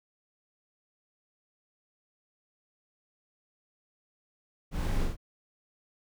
brown noise with echo, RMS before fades -32 dBFS, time 4.71-5.08 s, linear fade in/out 50 ms, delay 44 ms, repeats 2, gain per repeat -2 dB, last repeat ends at 5.168 s, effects none

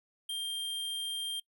square tone, 3187 Hz, G7, 28 cents sharp, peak -34 dBFS, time 0.29-1.4 s, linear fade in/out 5 ms, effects noise-tail reverb RT60 0.1 s tail -22 dB re dry

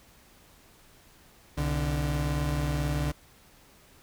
35% pulse tone pair together, 64.17 / 146.83 Hz, C2 / D3, -33 / 0 cents, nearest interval octave + major second, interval 1433 cents, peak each -28 / -27 dBFS, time 1.57-3.12 s, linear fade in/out 10 ms, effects pink hiss -57 dBFS RMS until 4.02 s

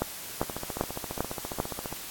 two click trains, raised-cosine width 1 ms, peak -11 / -20 dBFS, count 5 / 23, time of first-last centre 0.02-1.601 / 0.43-1.927 s, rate 2.53 / 14.7 Hz, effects white hiss -40 dBFS RMS until 2.1 s + AAC 64 kbps

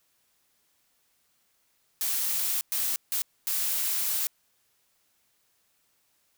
blue noise bursts at uneven times, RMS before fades -28 dBFS, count 4, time 2.01-2.61 / 2.72-2.96 / 3.12-3.22 / 3.47-4.27 s, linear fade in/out 0 ms, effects white hiss -70 dBFS RMS until 6.37 s

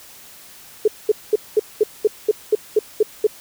sine tone bursts, 426.4 Hz, G#4, 46 cents sharp, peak -10 dBFS, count 11, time 0.85-3.269 s, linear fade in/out 5 ms, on 29 ms, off 210 ms, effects white hiss -43 dBFS RMS until 3.4 s

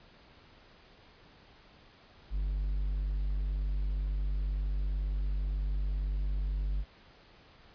triangle tone, 49 Hz, G1, in tune, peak -27 dBFS, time 2.3-6.85 s, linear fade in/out 50 ms, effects pink hiss -58 dBFS RMS until 7.74 s + resampled to 11025 Hz

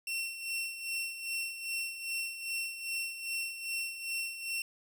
sawtooth tone with tremolo, 2713 Hz, E7, 49 cents sharp, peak -29 dBFS, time 0.07-4.62 s, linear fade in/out 2 ms, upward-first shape sine, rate 2.5 Hz, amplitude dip 65%, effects none

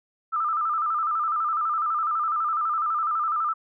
sine tone with vibrato, 1261 Hz, D#6, 23 cents sharp, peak -22 dBFS, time 0.32-3.54 s, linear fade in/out 20 ms, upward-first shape square, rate 12 Hz, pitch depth 78 cents each way, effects none

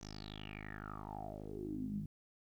10% pulse tone with low-pass filter sweep, 51.9 Hz, G#1, in tune, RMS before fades -45 dBFS, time 0.01-2.06 s, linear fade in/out 5 ms, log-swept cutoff 6200 to 170 Hz, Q 9, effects 12-bit

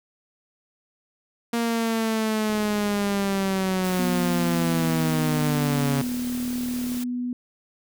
sawtooth linear sweep, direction down, 234.5 to 138.59 Hz, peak -18 dBFS, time 1.53-6.02 s, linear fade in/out 5 ms
click train, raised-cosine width 2 ms, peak -28 dBFS, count 174, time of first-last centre 2.5-6.97 s, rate 38.7 Hz
white noise, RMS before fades -38 dBFS, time 3.84-7.04 s, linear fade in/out 5 ms
sine tone, 246.3 Hz, B3, 5 cents flat, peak -25 dBFS, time 3.99-7.33 s, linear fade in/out 2 ms
effects none

